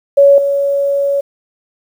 sine tone with level steps, 561 Hz, C#5, 21 cents sharp, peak -3 / -11 dBFS, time 0.17-1.21 s, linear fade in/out 10 ms, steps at 0.38 s, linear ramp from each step 2 ms, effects 7-bit

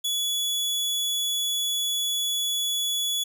sawtooth tone, 3400 Hz, G#7, 40 cents sharp, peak -21 dBFS, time 0.04-3.24 s, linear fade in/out 10 ms, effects none

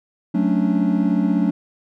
triangle chord, D major seventh, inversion first, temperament equal, 185 / 220 / 277.2 / 293.7 Hz, F#3 / A3 / C#4 / D4, 0 / 0 / 0 / 0 cents, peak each -18 / -19 / -21 / -20 dBFS, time 0.34-1.51 s, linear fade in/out 10 ms, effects none

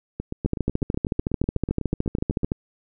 two click trains, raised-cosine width 3 ms, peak -15 / -9 dBFS, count 19 / 29, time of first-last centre 0.2-2.433 / 0.46-2.519 s, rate 8.06 / 13.6 Hz, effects none

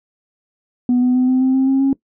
sine tone with pitch steps, 246.9 / 250.3 / 253.8 / 257.4 / 261 / 264.6 / 268.3 / 272.1 Hz, B3 / B3 / B3 / C4 / C4 / C4 / C4 / C#4, 0 / +23 / +47 / -28 / -4 / +20 / +44 / -32 cents, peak -10 dBFS, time 0.89-1.93 s, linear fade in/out 2 ms, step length 130 ms, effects noise-tail reverb RT60 0.1 s tail -20 dB re dry + tanh soft clip ceiling -9 dBFS

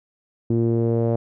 sawtooth tone with low-pass filter sweep, 115.6 Hz, A#2, 14 cents flat, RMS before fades -20 dBFS, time 0.5-1.16 s, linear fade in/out 5 ms, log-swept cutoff 320 to 570 Hz, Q 3.2, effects none

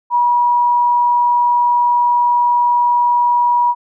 sine tone, 965 Hz, B5, 40 cents flat, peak -10 dBFS, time 0.1-3.75 s, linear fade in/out 50 ms, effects none

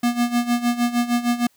square tone with tremolo, 240 Hz, B3, 49 cents flat, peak -16 dBFS, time 0.03-1.47 s, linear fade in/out 5 ms, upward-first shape sine, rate 6.5 Hz, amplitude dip 80%, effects white hiss -61 dBFS RMS until 1.56 s

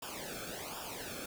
pink noise with flanger, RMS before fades -43 dBFS, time 0.02-1.26 s, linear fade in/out 5 ms, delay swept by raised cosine 0.48 to 1.05 ms, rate 1.3 Hz, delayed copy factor -0.85, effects none

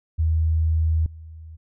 sine tone with level steps, 80 Hz, D#2, 49 cents sharp, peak -17 / -37 dBFS, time 0.18-1.57 s, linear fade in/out 20 ms, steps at 1.06 s, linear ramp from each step 2 ms, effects none

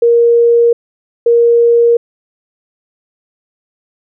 sine tone pair in turn, 469.9 / 469.9 Hz, A#4 / A#4, +14 / +14 cents, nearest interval unison, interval 0 cents, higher neither, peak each -5 dBFS, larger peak neither, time 0.02-0.73 / 1.26-1.97 s, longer neither, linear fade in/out 5 ms, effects none

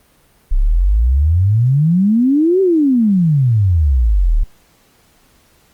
sine exponential two-way sweep, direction up then down, 31.16 to 392 to 33.95 Hz, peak -9 dBFS, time 0.51-4.44 s, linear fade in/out 10 ms, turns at 2.61 s, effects pink hiss -53 dBFS RMS until 5.73 s + Opus 32 kbps

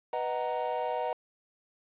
triangle chord, B major seventh, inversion none, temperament equal with one note detuned, 493.9 / 622.3 / 746.9 / 932.3 Hz, B4 / D#5 / F#5 / A#5, 0 / 0 / +16 / 0 cents, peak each -33 dBFS, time 0.13-1.13 s, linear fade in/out 2 ms, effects resampled to 8000 Hz + 9-bit

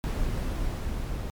brown noise with level ramp, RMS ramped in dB -27 to -32 dBFS, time 0.04-1.3 s, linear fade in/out 0 ms, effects MP3 96 kbps

